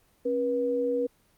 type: tone pair together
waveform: sine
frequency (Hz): 271.7 / 484.4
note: C#4 / B4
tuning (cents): -35 / -34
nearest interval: minor seventh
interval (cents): 1001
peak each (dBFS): -31 / -25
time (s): 0.25-1.07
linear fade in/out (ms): 10
effects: pink hiss -65 dBFS RMS until 1.37 s + Opus 24 kbps